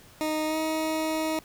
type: tone with pitch glide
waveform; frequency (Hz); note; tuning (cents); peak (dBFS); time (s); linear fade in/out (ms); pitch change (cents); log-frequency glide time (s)
20% pulse; 310.1 to 315.7; D#4 to D#4; -6 to +25; -21; 0.21-1.39; 0; +31; 0.46-0.57
effects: pink hiss -53 dBFS RMS until 1.44 s